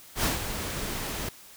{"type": "noise with ADSR envelope", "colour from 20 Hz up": "pink", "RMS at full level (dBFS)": -24, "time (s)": [0.15, 1.29], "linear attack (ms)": 82, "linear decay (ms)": 150, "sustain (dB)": -9, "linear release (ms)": 4, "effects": ["white hiss -50 dBFS RMS until 1.56 s"]}